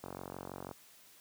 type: click train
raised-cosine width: 1 ms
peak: -28 dBFS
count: 32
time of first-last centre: 0.04-0.712 s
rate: 46.1 Hz
effects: white hiss -60 dBFS RMS until 1.2 s + high-pass 80 Hz 12 dB/octave